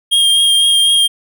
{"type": "tone with vibrato", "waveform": "square", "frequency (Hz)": 3226, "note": "G7", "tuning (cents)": 49, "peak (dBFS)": -9, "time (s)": [0.11, 1.08], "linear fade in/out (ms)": 20, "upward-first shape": "triangle", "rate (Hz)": 4, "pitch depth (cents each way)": 19, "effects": []}